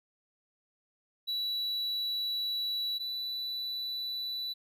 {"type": "tone pair in turn", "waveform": "triangle", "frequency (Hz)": [3932, 3966], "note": ["B7", "B7"], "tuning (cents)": [-8, 7], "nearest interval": "unison", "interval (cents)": 15, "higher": "second", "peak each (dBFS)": [-29, -32], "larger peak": "first", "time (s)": [[1.27, 2.99], [2.99, 4.54]], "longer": "first", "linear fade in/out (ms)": 20, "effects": []}